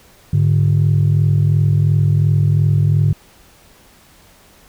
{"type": "tone pair together", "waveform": "sine", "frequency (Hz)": [103.83, 146.66], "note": ["G#2", "D3"], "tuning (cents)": [0, -2], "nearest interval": "tritone", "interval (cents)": 598, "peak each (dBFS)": -12, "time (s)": [0.33, 3.13], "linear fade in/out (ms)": 5, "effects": ["tanh soft clip ceiling -6 dBFS", "pink hiss -48 dBFS RMS until 4.68 s"]}